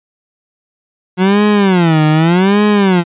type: tone with vibrato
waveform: 30% pulse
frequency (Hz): 179.4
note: F3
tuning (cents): +47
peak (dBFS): -5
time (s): 1.17-3.04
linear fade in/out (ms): 50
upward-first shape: sine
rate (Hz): 0.84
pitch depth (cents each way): 270
effects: resampled to 8000 Hz